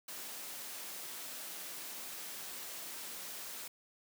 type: high-pass noise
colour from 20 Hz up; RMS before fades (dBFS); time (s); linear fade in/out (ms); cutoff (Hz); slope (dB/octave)
white; -45; 0.08-3.68; 5; 190; 12
effects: none